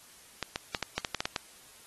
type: clicks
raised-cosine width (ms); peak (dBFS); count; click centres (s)
0.2; -13; 10; 0.427 / 0.559 / 0.748 / 0.827 / 0.98 / 1.048 / 1.147 / 1.205 / 1.255 / 1.362
effects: white hiss -55 dBFS RMS until 1.86 s + AAC 32 kbps